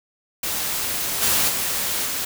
white noise with level steps, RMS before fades -25 / -19 / -24 / -26 dBFS, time 0.43-2.25 s, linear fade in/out 5 ms, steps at 1.21 / 1.48 / 2.05 s, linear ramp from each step 20 ms, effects none

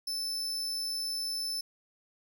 40% pulse tone, 5274 Hz, E8, in tune, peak -31 dBFS, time 0.07-1.61 s, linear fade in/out 5 ms, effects none

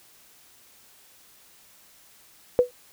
sine tone with exponential decay, 493.9 Hz, B4, in tune, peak -10 dBFS, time 2.59-2.71 s, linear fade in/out 0 ms, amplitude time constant 24 ms, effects white hiss -55 dBFS RMS until 2.92 s

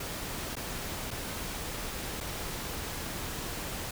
pink noise with dropouts, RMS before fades -37 dBFS, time 0-3.91 s, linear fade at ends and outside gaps 5 ms, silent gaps 0.555-0.565 / 1.107-1.111 / 2.204-2.208 s, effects none

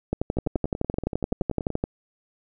two click trains, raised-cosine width 2 ms, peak -16 / -10 dBFS, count 15 / 21, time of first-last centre 0.37-1.703 / 0.13-1.839 s, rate 10.5 / 11.7 Hz, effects none

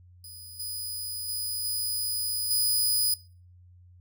15% pulse tone with level steps, 4978 Hz, D#8, in tune, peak -36 / -26 / -23 / -21 / -16 dBFS, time 0.24-3.14 s, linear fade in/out 2 ms, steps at 0.59 / 1.28 / 1.64 / 2.5 s, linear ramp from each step 10 ms, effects noise-tail reverb RT60 0.4 s tail -21 dB re dry + added 89 Hz sine -51 dBFS peak until 4 s

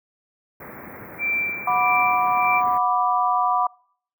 pink band-stop noise, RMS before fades -37 dBFS, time 0.6-2.78 s, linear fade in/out 5 ms, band 2300 to 14000 Hz, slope 96 dB/octave
sine tone with tremolo, 2349 Hz, D7, in tune, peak -20 dBFS, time 1.18-2.62 s, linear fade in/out 50 ms, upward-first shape sine, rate 1.6 Hz, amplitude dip 75%
sine chord, B minor, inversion second, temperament equal with one note detuned, 731.5 / 987.8 / 1174.7 Hz, F#5 / B5 / D6, -20 / 0 / 0 cents, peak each -22 dBFS, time 1.67-3.67 s, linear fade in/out 5 ms
effects noise-tail reverb RT60 0.6 s tail -26 dB re dry + high-pass 150 Hz 12 dB/octave

